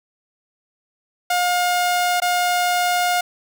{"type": "tone with dropouts", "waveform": "sawtooth", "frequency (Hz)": 713, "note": "F5", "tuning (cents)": 36, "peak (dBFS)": -13, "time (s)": [1.3, 3.21], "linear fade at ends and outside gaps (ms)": 5, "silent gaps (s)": [2.202, 2.219], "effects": []}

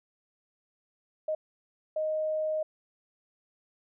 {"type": "tone bursts at uneven times", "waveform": "sine", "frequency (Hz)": 622.3, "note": "D#5", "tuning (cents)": 0, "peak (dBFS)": -27, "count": 2, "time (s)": [[1.28, 1.35], [1.96, 2.63]], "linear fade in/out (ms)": 5, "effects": []}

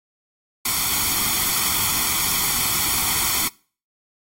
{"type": "noise with comb filter", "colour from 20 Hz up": "white", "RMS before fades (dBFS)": -21, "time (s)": [0.65, 3.48], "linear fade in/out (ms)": 5, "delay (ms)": 0.9, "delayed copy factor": 0.75, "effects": ["noise-tail reverb RT60 0.4 s tail -23 dB re dry", "AAC 48 kbps"]}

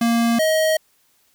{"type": "tone pair in turn", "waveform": "square", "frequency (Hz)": [232.7, 631.5], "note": ["A#3", "D#5"], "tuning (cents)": [-3, 26], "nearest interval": "octave + perfect fourth", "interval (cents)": 1729, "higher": "second", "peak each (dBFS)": -16, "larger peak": "neither", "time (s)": [[0.01, 0.39], [0.39, 0.77]], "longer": "neither", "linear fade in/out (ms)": 5, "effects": ["white hiss -61 dBFS RMS until 1.34 s"]}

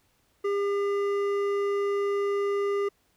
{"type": "tone with hard clipping", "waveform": "sine", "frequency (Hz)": 402.4, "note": "G4", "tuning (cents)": 45, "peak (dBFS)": -26, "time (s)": [0.44, 2.89], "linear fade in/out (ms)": 10, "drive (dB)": 10, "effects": ["pink hiss -68 dBFS RMS until 3.16 s"]}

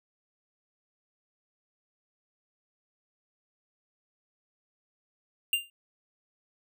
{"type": "tone with exponential decay", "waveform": "square", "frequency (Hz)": 2794, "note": "F7", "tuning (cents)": 0, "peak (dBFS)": -21, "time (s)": [5.53, 5.7], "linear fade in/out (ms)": 2, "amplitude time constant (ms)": 35, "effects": []}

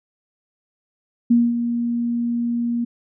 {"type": "tone with ADSR envelope", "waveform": "sine", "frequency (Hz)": 236.7, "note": "A#3", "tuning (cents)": 27, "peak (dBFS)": -10, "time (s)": [1.3, 2.85], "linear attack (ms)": 11, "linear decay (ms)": 220, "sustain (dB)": -9, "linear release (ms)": 12, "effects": []}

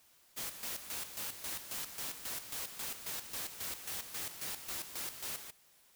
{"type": "noise with tremolo", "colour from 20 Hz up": "white", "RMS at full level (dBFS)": -40, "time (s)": [0.36, 5.51], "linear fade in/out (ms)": 20, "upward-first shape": "square", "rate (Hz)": 3.7, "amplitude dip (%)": 65, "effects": ["white hiss -66 dBFS RMS until 5.95 s"]}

